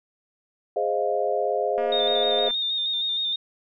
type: chord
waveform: sine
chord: F minor seventh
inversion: first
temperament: equal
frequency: 415.3 / 523.3 / 622.3 / 698.5 Hz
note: Ab4 / C5 / Eb5 / F5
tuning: 0 / 0 / 0 / 0 cents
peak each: -27 dBFS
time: 0.76-2.49 s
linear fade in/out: 5 ms
type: click train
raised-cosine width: 0.5 ms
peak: -23 dBFS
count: 175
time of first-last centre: 1.78-2.508 s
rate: 239 Hz
type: tone with vibrato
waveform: sine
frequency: 3656 Hz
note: A#7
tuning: 34 cents flat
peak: -23 dBFS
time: 1.92-3.36 s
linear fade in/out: 5 ms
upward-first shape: square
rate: 6.4 Hz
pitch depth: 27 cents each way
effects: none